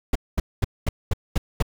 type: noise bursts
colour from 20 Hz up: brown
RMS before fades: -19 dBFS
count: 7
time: 0.13-1.625 s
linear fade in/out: 5 ms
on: 25 ms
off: 220 ms
effects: none